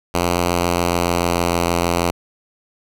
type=tone with pitch glide; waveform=5% pulse; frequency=87.31 to 86.11 Hz; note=F2 to F2; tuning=0 to -24 cents; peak=-5 dBFS; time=0.14-2.11 s; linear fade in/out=5 ms; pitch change=-24 cents; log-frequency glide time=0.57-1.79 s; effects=none